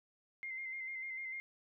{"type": "tone with vibrato", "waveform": "sine", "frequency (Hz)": 2093, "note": "C7", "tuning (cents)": 0, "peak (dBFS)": -40, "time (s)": [0.43, 1.4], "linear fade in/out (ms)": 0, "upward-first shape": "square", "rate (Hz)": 6.7, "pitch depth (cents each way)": 25, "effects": []}